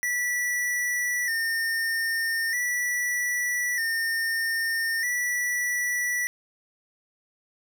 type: tone with vibrato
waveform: square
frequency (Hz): 1887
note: A#6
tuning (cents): +21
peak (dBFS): -25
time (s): 0.03-6.27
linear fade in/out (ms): 0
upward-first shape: square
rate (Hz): 0.4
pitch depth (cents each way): 62
effects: none